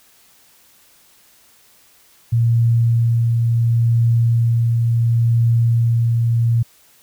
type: tone with tremolo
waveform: sine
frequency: 116.54 Hz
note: A#2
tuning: in tune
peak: -11 dBFS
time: 2.32-6.63 s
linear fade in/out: 10 ms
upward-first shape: triangle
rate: 0.71 Hz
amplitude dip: 25%
effects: white hiss -52 dBFS RMS until 7.02 s